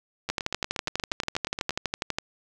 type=two click trains; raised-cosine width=0.2 ms; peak=-9 / -13 dBFS; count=24 / 13; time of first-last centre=0.3-2.185 / 0.29-1.707 s; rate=12.2 / 8.47 Hz; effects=none